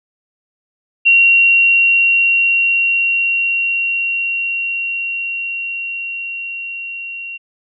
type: tone with level ramp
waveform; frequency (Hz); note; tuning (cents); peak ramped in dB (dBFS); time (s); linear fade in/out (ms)
sine; 2748; F7; -29; -6 to -25; 1.05-7.38; 20
effects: none